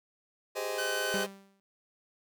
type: chord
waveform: sawtooth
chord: Ab major seventh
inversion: third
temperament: just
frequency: 389.3 / 415.3 / 519.1 / 623 Hz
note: G4 / Ab4 / C5 / Eb5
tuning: -12 / 0 / -14 / +2 cents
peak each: -36 / -34 / -33 / -33 dBFS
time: 0.55-1.27 s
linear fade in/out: 20 ms
type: tone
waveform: sawtooth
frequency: 1519 Hz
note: F#6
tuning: 45 cents sharp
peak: -29 dBFS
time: 0.78-1.24 s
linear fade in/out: 5 ms
type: tone with exponential decay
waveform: sawtooth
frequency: 196 Hz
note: G3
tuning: in tune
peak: -28 dBFS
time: 1.14-1.6 s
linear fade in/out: 0 ms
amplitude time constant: 100 ms
effects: none